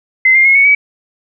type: tone with pitch steps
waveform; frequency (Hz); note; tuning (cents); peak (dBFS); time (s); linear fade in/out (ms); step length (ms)
sine; 2060 / 2112 / 2165 / 2219 / 2275; C7 / C7 / C#7 / C#7 / C#7; -28 / +16 / -41 / +1 / +44; -5; 0.25-0.75; 5; 100
effects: none